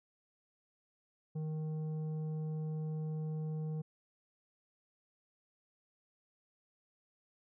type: tone with tanh clipping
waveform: triangle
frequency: 155.8 Hz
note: D#3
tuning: 3 cents sharp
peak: -37 dBFS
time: 1.35-3.82 s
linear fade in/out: 10 ms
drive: 12 dB
effects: none